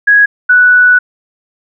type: tone pair in turn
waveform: sine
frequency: 1661.2 / 1480 Hz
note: G#6 / F#6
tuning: 0 / 0 cents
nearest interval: major second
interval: 200 cents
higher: first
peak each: -3 dBFS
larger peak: neither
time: 0.07-0.26 / 0.49-0.99 s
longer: second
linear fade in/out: 10 ms
effects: none